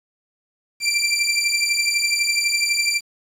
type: beating tone pair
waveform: 20% pulse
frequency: 2349 / 2361 Hz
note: D7 / D7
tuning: 0 / +9 cents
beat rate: 12 Hz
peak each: -16 dBFS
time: 0.8-3.01 s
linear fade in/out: 50 ms
effects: resampled to 32000 Hz + 8-bit